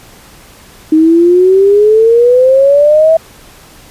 sine exponential sweep, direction up, 310 to 656 Hz, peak -3 dBFS, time 0.92-3.17 s, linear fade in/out 5 ms, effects pink hiss -38 dBFS RMS until 3.9 s + resampled to 32000 Hz

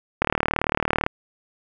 click train, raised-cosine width 0.5 ms, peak -4 dBFS, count 33, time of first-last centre 0.22-1.064 s, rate 37.9 Hz, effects none

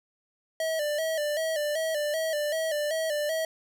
square tone with vibrato, 617 Hz, D#5, 15 cents flat, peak -27 dBFS, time 0.6-3.45 s, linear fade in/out 2 ms, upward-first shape square, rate 2.6 Hz, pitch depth 71 cents each way, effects none

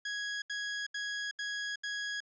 sawtooth tone bursts, 1661.2 Hz, G#6, in tune, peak -31 dBFS, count 5, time 0.05-2.204 s, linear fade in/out 5 ms, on 370 ms, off 76 ms, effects resampled to 16000 Hz

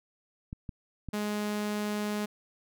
clicks, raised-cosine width 5 ms, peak -25 dBFS, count 3, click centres 0.529 / 0.692 / 1.087 s
sawtooth tone, 208.9 Hz, G#3, 10 cents sharp, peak -26 dBFS, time 1.13-2.26 s, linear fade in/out 10 ms
effects none

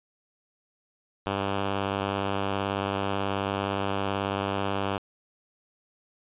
5% pulse tone with vibrato, 98.7 Hz, G2, 12 cents sharp, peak -15 dBFS, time 1.26-4.98 s, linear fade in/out 5 ms, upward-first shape triangle, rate 18 Hz, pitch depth 29 cents each way, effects resampled to 8000 Hz

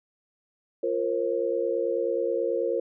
sine chord, F suspended fourth, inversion none, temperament equal with one note detuned, 349.2 / 466.2 / 535.5 Hz, F4 / Bb4 / C5, 0 / 0 / +40 cents, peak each -30 / -27 / -28 dBFS, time 0.83-2.8 s, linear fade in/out 5 ms, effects none

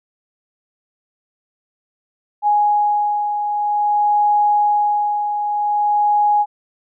sine beating tone pair, 831 / 831.51 Hz, G#5 / G#5, +1 / +2 cents, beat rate 0.51 Hz, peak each -14 / -23 dBFS, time 2.42-6.46 s, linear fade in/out 50 ms, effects none

